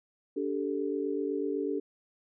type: chord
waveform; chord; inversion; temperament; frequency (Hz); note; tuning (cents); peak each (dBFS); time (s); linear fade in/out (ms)
sine; D suspended fourth; none; equal with one note detuned; 288.8 / 392 / 440; D4 / G4 / A4; -29 / 0 / 0; -33 / -33 / -34; 0.36-1.8; 10
effects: none